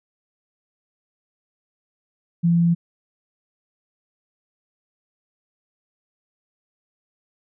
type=tone; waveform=sine; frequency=170 Hz; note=F3; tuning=46 cents flat; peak=-14 dBFS; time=2.43-2.75 s; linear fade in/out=20 ms; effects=none